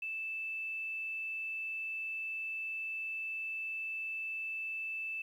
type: tone with quantisation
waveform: sine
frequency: 2637 Hz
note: E7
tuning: in tune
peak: -36 dBFS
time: 0.02-5.22 s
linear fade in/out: 5 ms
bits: 11
effects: none